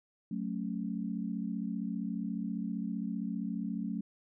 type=chord; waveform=sine; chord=F# minor; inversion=none; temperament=equal with one note detuned; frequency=185 / 220 / 275.7 Hz; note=F#3 / A3 / C#4; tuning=0 / 0 / -9 cents; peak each=-37 / -36 / -40 dBFS; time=0.31-4.01 s; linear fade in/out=5 ms; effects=none